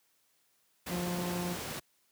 pink noise, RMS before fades -39 dBFS, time 0.86-1.8 s, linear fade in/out 10 ms
harmonic tone, 176.6 Hz, F3, 20 cents sharp, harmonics 1 / 2 / 3 / 4 / 5 / 6, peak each -34 / -40 / -44 / -46 / -48 / -50 dBFS, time 0.88-1.57 s, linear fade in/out 50 ms
effects white hiss -72 dBFS RMS until 2.11 s + high-pass 100 Hz 12 dB/octave

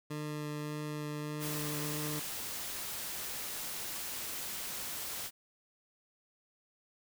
20% pulse tone with vibrato, 150 Hz, D3, 37 cents sharp, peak -32 dBFS, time 0.1-2.2 s, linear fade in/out 10 ms, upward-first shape sine, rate 1.7 Hz, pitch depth 8 cents each way
white noise, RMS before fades -40 dBFS, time 1.39-5.31 s, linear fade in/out 50 ms
effects none

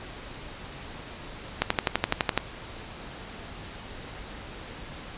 click train, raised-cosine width 0.3 ms, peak -5 dBFS, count 10, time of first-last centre 1.62-2.376 s, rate 11.9 Hz, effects pink hiss -41 dBFS RMS until 5.17 s + resampled to 8000 Hz

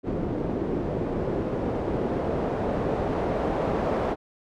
white noise with low-pass filter sweep, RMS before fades -27 dBFS, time 0.03-4.16 s, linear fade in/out 50 ms, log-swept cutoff 350 to 650 Hz, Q 1.2, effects none

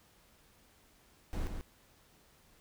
brown noise with echo, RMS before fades -35 dBFS, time 1.33-1.47 s, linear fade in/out 0 ms, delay 140 ms, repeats 1, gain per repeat -5 dB, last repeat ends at 1.61 s, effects pink hiss -65 dBFS RMS until 2.6 s

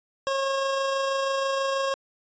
25% pulse tone with amplitude modulation, 543 Hz, C#5, 36 cents flat, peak -19 dBFS, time 0.27-1.94 s, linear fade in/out 0 ms, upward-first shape sine, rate 26.2 Hz, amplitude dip 25%, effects resampled to 16000 Hz

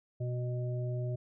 harmonic tone, 123.47 Hz, B2, in tune, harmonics 1 / 3 / 5, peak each -32 / -43 / -43 dBFS, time 0.2-1.16 s, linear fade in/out 10 ms, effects none

